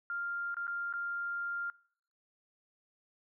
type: tone with dropouts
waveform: sine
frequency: 1396.9 Hz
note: F6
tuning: in tune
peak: -34 dBFS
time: 0.1-1.7 s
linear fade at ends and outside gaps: 1 ms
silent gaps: 0.544-0.568 / 0.669-0.678 / 0.927-0.937 s
effects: noise-tail reverb RT60 0.6 s tail -23 dB re dry